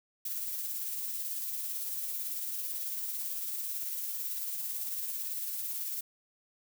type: noise with tremolo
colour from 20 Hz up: violet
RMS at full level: -35 dBFS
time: 0.25-6.01 s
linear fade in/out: 5 ms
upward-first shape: sine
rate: 18 Hz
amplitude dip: 30%
effects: none